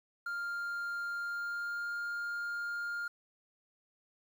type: tone with pitch glide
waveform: triangle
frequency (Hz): 1399 to 1407.9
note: F6 to F6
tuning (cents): +3 to +14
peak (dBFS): -33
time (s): 0.26-3.08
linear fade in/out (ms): 5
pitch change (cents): +11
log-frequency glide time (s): 1.2-1.95
effects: 10-bit